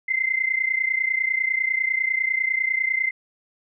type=tone pair together; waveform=sine; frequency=2061 / 2091 Hz; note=C7 / C7; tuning=-27 / -2 cents; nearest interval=unison; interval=25 cents; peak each=-23 dBFS; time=0.08-3.11 s; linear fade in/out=10 ms; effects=none